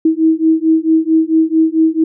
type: beating tone pair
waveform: sine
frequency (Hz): 318.6 / 323.1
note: D#4 / E4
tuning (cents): +41 / -35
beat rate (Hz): 4.5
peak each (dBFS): -12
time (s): 0.05-2.04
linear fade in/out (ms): 5
effects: none